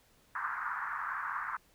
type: band-pass noise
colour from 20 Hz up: pink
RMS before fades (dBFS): -37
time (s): 0.35-1.57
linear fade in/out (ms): 5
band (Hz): 1000 to 1700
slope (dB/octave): 48
effects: pink hiss -66 dBFS RMS until 1.74 s